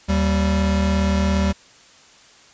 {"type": "tone pair together", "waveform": "square", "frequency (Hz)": [77.3, 194.61], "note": ["D#2", "G3"], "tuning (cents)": [-11, -12], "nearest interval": "octave + major third", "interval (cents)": 1599, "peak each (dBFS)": -20, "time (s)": [0.08, 1.53], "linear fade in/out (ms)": 20, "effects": ["white hiss -49 dBFS RMS until 2.53 s", "resampled to 16000 Hz"]}